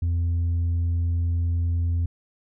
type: tone with tanh clipping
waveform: triangle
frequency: 85.1 Hz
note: F2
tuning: 44 cents flat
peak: -21 dBFS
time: 0.02-2.06 s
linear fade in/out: 5 ms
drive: 7 dB
effects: none